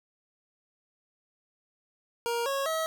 25% pulse tone with pitch steps, 470.3 / 549.7 / 642.4 Hz, A#4 / C#5 / E5, +15 / -15 / -45 cents, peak -24 dBFS, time 2.26-2.86 s, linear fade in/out 0 ms, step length 200 ms, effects none

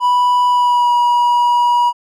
triangle tone with pitch glide, 985 to 965.3 Hz, B5 to B5, -5 to -40 cents, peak -8 dBFS, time 0-1.93 s, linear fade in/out 50 ms, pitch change -35 cents, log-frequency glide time 0.48-0.93 s, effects none

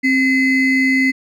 triangle ring-modulated tone, 1153 Hz, D6, 32 cents flat, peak -7 dBFS, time 0.03-1.12 s, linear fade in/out 20 ms, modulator 888 Hz, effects none

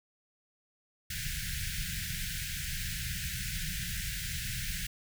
pink band-stop noise, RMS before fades -36 dBFS, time 1.1-4.87 s, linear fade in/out 5 ms, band 190 to 1500 Hz, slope 96 dB/octave, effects none

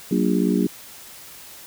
harmonic tone with a mistuned harmonic, 58 Hz, A#1, 8 cents flat, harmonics 3 / 4 / 5 / 6 / 7, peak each -21 / -23 / -23 / -26 / -27 dBFS, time 0.11-0.67 s, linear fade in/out 5 ms, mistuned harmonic 3, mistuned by +130 cents, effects white hiss -42 dBFS RMS until 1.66 s

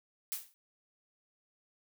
blue noise with exponential decay, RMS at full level -33 dBFS, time 0.32-0.54 s, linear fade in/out 0 ms, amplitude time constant 47 ms, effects none

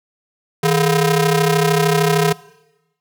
sawtooth ring-modulated tone, 287.2 Hz, D4, 39 cents flat, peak -6 dBFS, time 0.63-2.33 s, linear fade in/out 10 ms, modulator 127 Hz, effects noise-tail reverb RT60 1.0 s tail -21 dB re dry

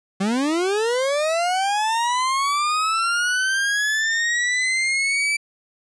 40% pulse linear sweep, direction up, 185.7 to 2326 Hz, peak -18 dBFS, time 0.2-5.37 s, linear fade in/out 10 ms, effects resampled to 22050 Hz

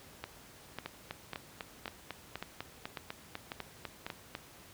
two click trains, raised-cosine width 0.3 ms, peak -22 / -22 dBFS, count 8 / 15, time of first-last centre 0.24-4.065 / 0.86-4.351 s, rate 1.83 / 4.01 Hz, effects pink hiss -55 dBFS RMS until 4.73 s + high-pass 60 Hz 12 dB/octave

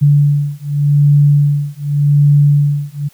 sine beating tone pair, 144.3 / 145.16 Hz, D3 / D3, -30 / -20 cents, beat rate 0.86 Hz, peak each -11 dBFS, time 0.01-3.09 s, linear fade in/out 20 ms, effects white hiss -49 dBFS RMS until 3.13 s

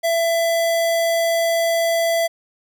square tone, 668 Hz, E5, 23 cents sharp, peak -17 dBFS, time 0.03-2.28 s, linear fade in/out 20 ms, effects none

